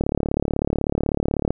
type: click train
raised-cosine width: 2 ms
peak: -7 dBFS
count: 55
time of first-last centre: 0.01-1.506 s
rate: 36.1 Hz
effects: none